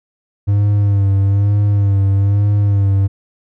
triangle tone with vibrato, 100.3 Hz, G2, 40 cents sharp, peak -8 dBFS, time 0.47-3.08 s, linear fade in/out 20 ms, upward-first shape sine, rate 1.1 Hz, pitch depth 42 cents each way, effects none

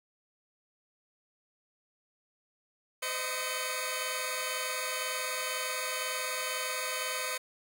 10% pulse tone cluster, 512 / 614 / 636 / 1241 / 2235 Hz, C5 / D#5 / D#5 / D#6 / C#7, -38 / -23 / +38 / -5 / +14 cents, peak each -28 / -32 / -34 / -34 / -28 dBFS, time 3.02-7.38 s, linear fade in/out 10 ms, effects none

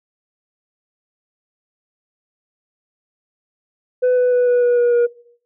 sine tone with pitch steps, 501 / 497 / 493 / 489 / 485.1 / 481.1 / 477.3 Hz, B4 / B4 / B4 / B4 / B4 / B4 / A#4, +25 / +11 / -3 / -17 / -31 / -45 / +41 cents, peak -9 dBFS, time 4.02-5.07 s, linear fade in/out 20 ms, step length 150 ms, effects noise-tail reverb RT60 0.6 s tail -22 dB re dry + tanh soft clip ceiling -11 dBFS

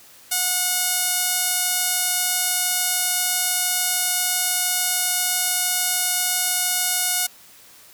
sawtooth tone with band-pass filter, 727 Hz, F#5, 31 cents flat, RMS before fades -22 dBFS, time 0.31-7.27 s, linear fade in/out 10 ms, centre 11000 Hz, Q 0.9, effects white hiss -48 dBFS RMS until 7.93 s + high-pass 60 Hz 12 dB/octave

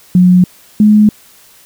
sine tone pair in turn, 180.8 / 211.4 Hz, F#3 / G#3, -40 / +31 cents, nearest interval minor third, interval 271 cents, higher second, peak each -3 dBFS, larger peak neither, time 0.15-0.44 / 0.8-1.09 s, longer neither, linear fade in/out 2 ms, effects white hiss -43 dBFS RMS until 1.65 s

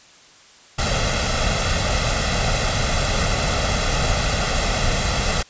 pink noise with comb filter, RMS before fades -20 dBFS, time 0.78-5.43 s, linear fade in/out 10 ms, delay 1.5 ms, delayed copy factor +0.65, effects white hiss -48 dBFS RMS until 5.49 s + resampled to 16000 Hz

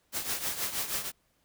white noise with tremolo, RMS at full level -30 dBFS, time 0.12-1.12 s, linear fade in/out 50 ms, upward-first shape triangle, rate 6.3 Hz, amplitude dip 75%, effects pink hiss -71 dBFS RMS until 1.44 s

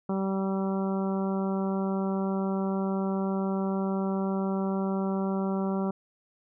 harmonic tone, 193 Hz, G3, 27 cents flat, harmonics 1 / 2 / 3 / 4 / 5 / 6 / 7, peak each -27 / -33 / -37 / -39 / -41 / -43 / -44 dBFS, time 0.09-5.91 s, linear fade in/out 5 ms, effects none

